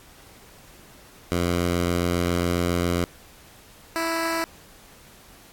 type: tone pair in turn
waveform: 10% pulse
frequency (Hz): 87.31 / 329.6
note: F2 / E4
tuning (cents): 0 / 0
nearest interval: octave + major seventh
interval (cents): 2300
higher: second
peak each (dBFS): -13 / -15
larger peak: first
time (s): 1.32-3.04 / 3.96-4.44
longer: first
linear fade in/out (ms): 0
effects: pink hiss -50 dBFS RMS until 5.52 s + AAC 64 kbps